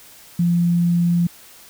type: tone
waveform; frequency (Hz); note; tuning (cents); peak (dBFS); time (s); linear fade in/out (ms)
sine; 172.7; F3; -19; -14; 0.39-1.27; 5
effects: white hiss -45 dBFS RMS until 1.69 s